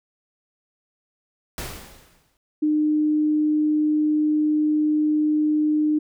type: noise with exponential decay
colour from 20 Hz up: pink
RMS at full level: -29 dBFS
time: 1.58-2.37 s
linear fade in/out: 1 ms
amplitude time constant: 170 ms
type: tone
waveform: sine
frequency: 303.8 Hz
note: D#4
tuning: 41 cents flat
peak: -17 dBFS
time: 2.62-5.99 s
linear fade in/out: 10 ms
effects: none